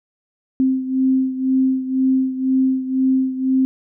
sine beating tone pair, 261.6 / 263.6 Hz, C4 / C4, 0 / +13 cents, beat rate 2 Hz, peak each -16 / -21 dBFS, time 0.6-3.65 s, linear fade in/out 0 ms, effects none

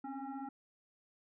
sine tone with frequency modulation, 278.2 Hz, C#4, 6 cents sharp, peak -40 dBFS, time 0.04-0.49 s, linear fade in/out 5 ms, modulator 541 Hz, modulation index 1.4, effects none

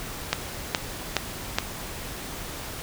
click train, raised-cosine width 0.2 ms, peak -3 dBFS, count 4, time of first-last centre 0.33-1.585 s, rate 2.39 Hz, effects pink hiss -36 dBFS RMS until 2.82 s

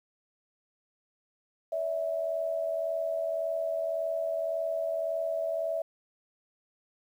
sine tone pair together, 572 / 653.8 Hz, D5 / E5, -46 / -14 cents, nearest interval major second, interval 232 cents, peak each -35 / -29 dBFS, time 1.72-5.82 s, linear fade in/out 5 ms, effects 10-bit

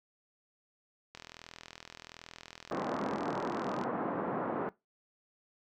click train, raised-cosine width 0.2 ms, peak -28 dBFS, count 112, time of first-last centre 1.15-3.838 s, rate 41.3 Hz
pink band-pass noise, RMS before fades -35 dBFS, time 2.71-4.69 s, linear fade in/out 0 ms, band 180 to 1300 Hz, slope 24 dB/octave
effects noise-tail reverb RT60 0.2 s tail -19 dB re dry

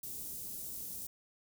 white band-stop noise, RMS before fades -43 dBFS, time 0.03-1.07 s, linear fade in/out 5 ms, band 320 to 8300 Hz, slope 12 dB/octave, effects none

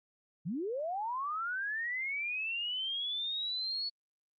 sine linear sweep, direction up, 140.9 to 4432 Hz, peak -33 dBFS, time 0.45-3.9 s, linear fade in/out 20 ms, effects Opus 48 kbps

